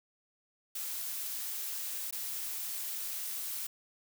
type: noise with dropouts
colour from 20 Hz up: blue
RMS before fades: -38 dBFS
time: 0.75-3.67 s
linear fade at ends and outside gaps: 5 ms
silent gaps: 2.109-2.125 s
effects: none